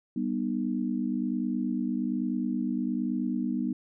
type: chord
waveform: sine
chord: G augmented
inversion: none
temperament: just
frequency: 196 / 245 / 306.2 Hz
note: G3 / B3 / D#4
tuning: 0 / -14 / -28 cents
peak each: -32 / -29 / -33 dBFS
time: 0.16-3.73 s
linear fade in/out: 5 ms
effects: none